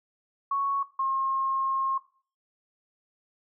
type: tone pair in turn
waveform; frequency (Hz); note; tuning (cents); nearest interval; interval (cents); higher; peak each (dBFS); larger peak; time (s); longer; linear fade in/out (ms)
sine; 1108.7 / 1072.8; C#6 / C6; 0 / +43; minor second; 57; first; -24; neither; 0.51-0.83 / 0.99-1.98; second; 5
effects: noise-tail reverb RT60 0.4 s tail -17 dB re dry